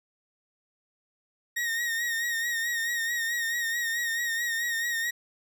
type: tone with vibrato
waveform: 40% pulse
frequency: 1864.7 Hz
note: A#6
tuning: in tune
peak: -26 dBFS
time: 1.56-5.11 s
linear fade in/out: 10 ms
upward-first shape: sine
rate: 4.6 Hz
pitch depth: 45 cents each way
effects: none